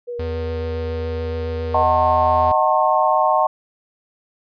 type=tone with vibrato; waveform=sine; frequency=480 Hz; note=B4; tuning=49 cents flat; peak=-25 dBFS; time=0.07-1.84 s; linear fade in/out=20 ms; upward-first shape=triangle; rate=7.2 Hz; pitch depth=21 cents each way
type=tone; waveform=square; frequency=82.41 Hz; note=E2; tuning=in tune; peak=-25 dBFS; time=0.19-2.52 s; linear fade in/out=5 ms
type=chord; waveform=sine; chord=D# diminished seventh; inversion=none; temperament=just; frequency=622.3 / 746.7 / 896 / 1075.3 Hz; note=D#5 / F#5 / A5 / C6; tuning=0 / +16 / +31 / +47 cents; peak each=-19 dBFS; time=1.74-3.47 s; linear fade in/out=5 ms
effects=resampled to 11025 Hz